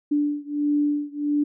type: beating tone pair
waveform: sine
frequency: 292.2 / 293.7 Hz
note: D4 / D4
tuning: -9 / 0 cents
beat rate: 1.5 Hz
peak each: -23 / -24 dBFS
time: 0.11-1.44 s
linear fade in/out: 10 ms
effects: none